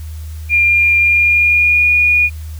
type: tone with pitch glide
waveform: sine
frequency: 2401 to 2444 Hz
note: D7 to D#7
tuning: +38 to -32 cents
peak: -8 dBFS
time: 0.49-2.3 s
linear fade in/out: 50 ms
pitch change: +30 cents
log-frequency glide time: 0.99-1.9 s
effects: added 78 Hz sine -24 dBFS peak until 2.59 s + white hiss -43 dBFS RMS until 2.59 s